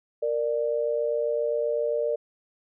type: tone pair together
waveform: sine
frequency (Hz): 464.8 / 592.4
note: A#4 / D5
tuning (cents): -5 / +15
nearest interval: major third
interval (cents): 420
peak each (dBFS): -26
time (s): 0.22-2.16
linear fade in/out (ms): 10
effects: none